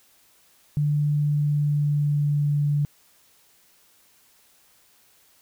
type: tone with pitch glide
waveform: sine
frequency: 147.5 to 145.81 Hz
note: D3 to D3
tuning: +8 to -12 cents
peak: -19 dBFS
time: 0.77-2.85 s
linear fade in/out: 0 ms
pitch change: -20 cents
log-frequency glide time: 1.11-2.51 s
effects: white hiss -59 dBFS RMS until 5.41 s